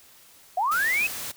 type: linear sweep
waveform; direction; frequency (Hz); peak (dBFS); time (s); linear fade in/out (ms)
sine; up; 681 to 2621; -21; 0.57-1.07; 5
type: noise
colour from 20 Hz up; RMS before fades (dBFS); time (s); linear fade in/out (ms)
white; -34; 0.71-1.32; 10
effects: white hiss -53 dBFS RMS until 1.36 s